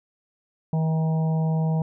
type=harmonic tone with a mistuned harmonic; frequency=159.9 Hz; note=D#3; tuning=48 cents sharp; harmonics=1 / 3 / 4 / 5 / 6; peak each=-20 / -36 / -36 / -37 / -41 dBFS; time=0.73-1.82 s; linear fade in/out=2 ms; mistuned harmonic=6; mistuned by=-23 cents; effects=none